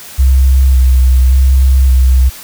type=tone with vibrato; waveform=sine; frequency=64.9 Hz; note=C2; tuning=13 cents flat; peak=-4 dBFS; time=0.18-2.3 s; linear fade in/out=20 ms; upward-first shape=square; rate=0.88 Hz; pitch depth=25 cents each way; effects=white hiss -31 dBFS RMS until 2.43 s